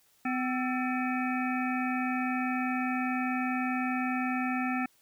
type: harmonic tone with a mistuned harmonic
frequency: 253.6 Hz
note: B3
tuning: 46 cents sharp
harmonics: 1 / 3 / 5 / 7 / 9 / 10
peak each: -30 / -35 / -37 / -38 / -40 / -40 dBFS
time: 0.25-4.86 s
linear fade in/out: 5 ms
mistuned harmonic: 5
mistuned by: +86 cents
effects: white hiss -66 dBFS RMS until 5.01 s